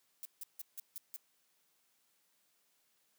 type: noise bursts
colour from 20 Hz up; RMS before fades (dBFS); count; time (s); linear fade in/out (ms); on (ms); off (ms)
violet; -44; 6; 0.23-1.162; 0; 22; 160
effects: white hiss -75 dBFS RMS until 3.18 s + high-pass 150 Hz 12 dB/octave